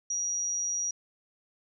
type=tone; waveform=sine; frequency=5760 Hz; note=F#8; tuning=47 cents flat; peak=-28 dBFS; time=0.1-0.91 s; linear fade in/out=5 ms; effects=none